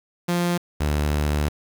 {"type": "tone pair in turn", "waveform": "sawtooth", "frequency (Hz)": [174.61, 74.18], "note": ["F3", "D2"], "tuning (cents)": [0, 18], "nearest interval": "octave + minor third", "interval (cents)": 1482, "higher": "first", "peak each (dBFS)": -16, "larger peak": "neither", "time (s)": [[0.28, 0.58], [0.8, 1.49]], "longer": "second", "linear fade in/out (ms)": 10, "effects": ["7-bit"]}